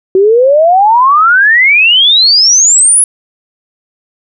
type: exponential sweep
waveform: sine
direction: up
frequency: 370 to 10600 Hz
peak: -3 dBFS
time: 0.15-3.04 s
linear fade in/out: 2 ms
effects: none